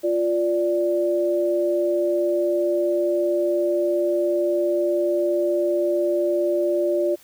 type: tone pair together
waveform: sine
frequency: 349.2 / 586.3 Hz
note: F4 / D5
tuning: 0 / -3 cents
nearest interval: major sixth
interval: 897 cents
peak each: -21 dBFS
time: 0.03-7.16 s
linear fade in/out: 20 ms
effects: white hiss -52 dBFS RMS until 7.23 s

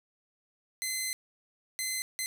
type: tone bursts at uneven times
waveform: 10% pulse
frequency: 2053 Hz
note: C7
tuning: 33 cents flat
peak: -22 dBFS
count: 3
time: 0.82-1.13 / 1.79-2.02 / 2.19-2.26 s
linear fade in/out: 0 ms
effects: none

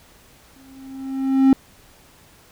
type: tone with exponential growth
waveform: triangle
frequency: 267.3 Hz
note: C4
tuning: 37 cents sharp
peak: -6 dBFS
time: 0.56-1.53 s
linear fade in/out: 1 ms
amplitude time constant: 210 ms
effects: pink hiss -51 dBFS RMS until 2.51 s

